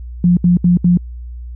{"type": "tone bursts", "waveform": "sine", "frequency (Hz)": 176.3, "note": "F3", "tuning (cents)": 17, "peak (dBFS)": -7, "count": 4, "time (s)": [0.24, 0.973], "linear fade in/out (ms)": 2, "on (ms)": 130, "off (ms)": 71, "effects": ["added 60 Hz sine -26 dBFS peak until 1.55 s"]}